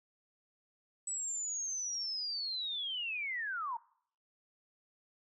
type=linear sweep; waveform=sine; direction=down; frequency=7950 to 887 Hz; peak=-35 dBFS; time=1.07-3.77 s; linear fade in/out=5 ms; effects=noise-tail reverb RT60 0.6 s tail -22 dB re dry